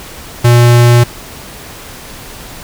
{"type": "tone", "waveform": "square", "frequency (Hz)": 120, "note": "B2", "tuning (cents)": -49, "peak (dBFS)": -4, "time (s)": [0.44, 1.04], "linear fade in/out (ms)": 10, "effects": ["pink hiss -30 dBFS RMS until 2.63 s"]}